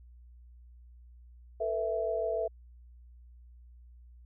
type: chord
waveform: sine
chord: A suspended second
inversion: none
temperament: equal with one note detuned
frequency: 447.2 / 493.9 / 659.3 Hz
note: A4 / B4 / E5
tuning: +28 / 0 / 0 cents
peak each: -34 / -36 / -31 dBFS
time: 1.6-2.48 s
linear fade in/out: 10 ms
effects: added 60 Hz sine -51 dBFS peak until 4.25 s